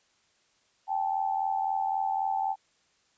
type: tone pair together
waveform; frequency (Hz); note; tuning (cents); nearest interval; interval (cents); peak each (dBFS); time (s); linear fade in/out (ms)
sine; 783 / 866.8; G5 / A5; -2 / -26; major second; 176; -28 / -30; 0.87-2.56; 50
effects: white hiss -68 dBFS RMS until 3.17 s + resampled to 16000 Hz